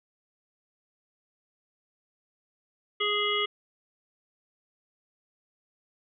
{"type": "harmonic tone", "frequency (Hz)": 415.3, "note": "G#4", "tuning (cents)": 0, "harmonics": [1, 3, 5, 7, 8], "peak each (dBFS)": [-31, -31, -31, -31, -31], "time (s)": [3, 3.46], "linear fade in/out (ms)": 10, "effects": []}